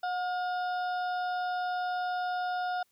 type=harmonic tone with a mistuned harmonic; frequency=725 Hz; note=F#5; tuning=35 cents flat; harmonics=1 / 2 / 4 / 5 / 6 / 7; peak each=-30 / -37 / -54 / -48 / -57 / -50 dBFS; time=0.03-2.83 s; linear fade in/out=5 ms; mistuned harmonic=2; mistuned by=-28 cents; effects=white hiss -72 dBFS RMS until 2.91 s